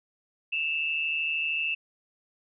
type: tone pair together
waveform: sine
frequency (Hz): 2637 / 2790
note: E7 / F7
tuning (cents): 0 / -2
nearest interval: minor second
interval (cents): 98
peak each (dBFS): -27 / -32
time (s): 0.52-1.75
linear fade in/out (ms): 10
effects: none